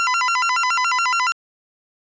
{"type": "tone with vibrato", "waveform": "30% pulse", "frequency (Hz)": 1174.7, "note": "D6", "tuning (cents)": 0, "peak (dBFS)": -14, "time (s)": [0, 1.32], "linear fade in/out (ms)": 0, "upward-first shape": "square", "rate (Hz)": 7.1, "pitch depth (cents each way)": 270, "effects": ["resampled to 16000 Hz"]}